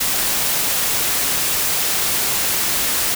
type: noise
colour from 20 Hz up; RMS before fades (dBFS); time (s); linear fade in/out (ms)
white; -19; 0-3.15; 10
effects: none